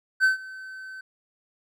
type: tone with ADSR envelope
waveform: triangle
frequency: 1532 Hz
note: G6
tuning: 40 cents flat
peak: -13 dBFS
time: 0.2-1.01 s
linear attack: 41 ms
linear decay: 130 ms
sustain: -22 dB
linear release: 5 ms
effects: none